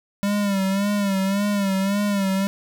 square tone with vibrato, 198.5 Hz, G3, 22 cents sharp, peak -20 dBFS, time 0.23-2.47 s, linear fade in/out 0 ms, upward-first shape sine, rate 1.8 Hz, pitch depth 65 cents each way, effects 9-bit

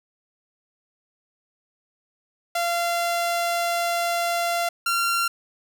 sawtooth tone pair in turn, 688 / 1376 Hz, F5 / F6, -26 / -26 cents, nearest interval octave, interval 1200 cents, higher second, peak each -18 / -17 dBFS, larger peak second, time 2.55-4.69 / 4.86-5.28 s, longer first, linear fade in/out 5 ms, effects none

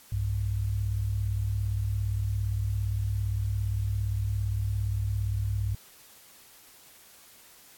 sine tone pair together, 63.8 / 101.28 Hz, C2 / G#2, -43 / -43 cents, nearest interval minor sixth, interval 800 cents, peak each -31 / -27 dBFS, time 0.12-5.75 s, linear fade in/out 5 ms, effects white hiss -54 dBFS RMS until 7.77 s + AAC 64 kbps

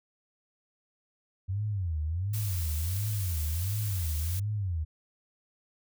sine tone with vibrato, 90.1 Hz, F#2, 45 cents flat, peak -28 dBFS, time 1.48-4.85 s, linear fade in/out 20 ms, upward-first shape sine, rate 1.4 Hz, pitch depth 290 cents each way
blue noise, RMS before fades -39 dBFS, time 2.33-4.4 s, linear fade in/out 10 ms
effects none

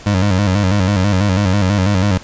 25% pulse tone with vibrato, 97.5 Hz, G2, 9 cents flat, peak -8 dBFS, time 0.06-2.18 s, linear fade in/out 5 ms, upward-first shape square, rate 6.1 Hz, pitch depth 89 cents each way, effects pink hiss -37 dBFS RMS until 2.23 s + resampled to 16000 Hz

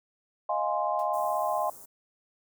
sine chord, F minor seventh, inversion third, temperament equal, 622.3 / 698.5 / 830.6 / 1046.5 Hz, Eb5 / F5 / Ab5 / C6, 0 / 0 / 0 / 0 cents, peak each -31 dBFS, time 0.49-1.7 s, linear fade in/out 5 ms
white noise with exponential decay, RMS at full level -50 dBFS, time 0.99-1.14 s, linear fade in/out 2 ms, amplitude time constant 31 ms
white band-stop noise, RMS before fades -48 dBFS, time 1.13-1.86 s, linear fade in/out 10 ms, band 1100 to 7100 Hz, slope 24 dB/octave
effects none

